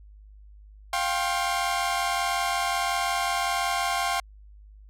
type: chord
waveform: sawtooth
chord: F suspended second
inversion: none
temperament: equal with one note detuned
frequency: 698.5 / 784 / 1068.5 Hz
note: F5 / G5 / C6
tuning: 0 / 0 / +36 cents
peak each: -25 dBFS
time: 0.93-4.2 s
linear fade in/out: 2 ms
effects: added 51 Hz sine -46 dBFS peak until 4.89 s + low-pass 12000 Hz 12 dB/octave